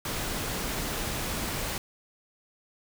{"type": "noise", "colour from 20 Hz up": "pink", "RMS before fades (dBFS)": -32, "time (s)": [0.05, 1.78], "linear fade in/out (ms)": 2, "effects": []}